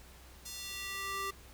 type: tone with high-pass filter sweep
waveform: square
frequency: 392 Hz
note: G4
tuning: in tune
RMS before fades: -40 dBFS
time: 0.45-1.31 s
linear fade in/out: 10 ms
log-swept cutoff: 5600 to 800 Hz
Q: 1.2
effects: added 62 Hz sine -55 dBFS peak until 1.53 s + pink hiss -57 dBFS RMS until 1.53 s